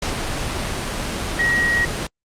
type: tone in noise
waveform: sine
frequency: 1900 Hz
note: A#6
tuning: 33 cents sharp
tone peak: -16 dBFS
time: 1.39-1.85 s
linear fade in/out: 5 ms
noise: pink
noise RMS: -24 dBFS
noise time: 0.02-2.07 s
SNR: +5 dB
effects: low-pass 8000 Hz 12 dB/octave + Opus 48 kbps